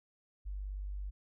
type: tone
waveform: sine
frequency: 49.01 Hz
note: G1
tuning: in tune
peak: -37 dBFS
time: 0.45-1.11 s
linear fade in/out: 20 ms
effects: none